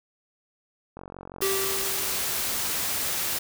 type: click train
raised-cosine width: 1 ms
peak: -25 dBFS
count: 21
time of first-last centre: 0.97-1.406 s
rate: 45.9 Hz
type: noise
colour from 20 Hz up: white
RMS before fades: -28 dBFS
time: 1.41-3.39 s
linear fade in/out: 10 ms
type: tone with exponential decay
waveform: square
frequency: 388.8 Hz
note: G4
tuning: 14 cents flat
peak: -24 dBFS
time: 1.42-2.76 s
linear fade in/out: 0 ms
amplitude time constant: 290 ms
effects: none